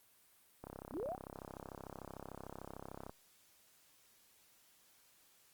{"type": "click train", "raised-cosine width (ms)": 1, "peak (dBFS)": -32, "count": 83, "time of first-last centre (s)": [0.64, 3.095], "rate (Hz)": 33.4}
{"type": "linear sweep", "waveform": "sine", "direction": "up", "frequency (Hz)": [195.5, 820], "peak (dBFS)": -38, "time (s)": [0.91, 1.17], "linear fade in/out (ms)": 50}
{"effects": ["white hiss -68 dBFS RMS until 5.53 s", "Opus 32 kbps"]}